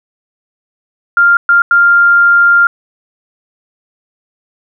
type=tone bursts at uneven times; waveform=sine; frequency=1397 Hz; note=F6; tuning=in tune; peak=-4 dBFS; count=3; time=1.17-1.37 / 1.49-1.62 / 1.71-2.67 s; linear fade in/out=2 ms; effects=none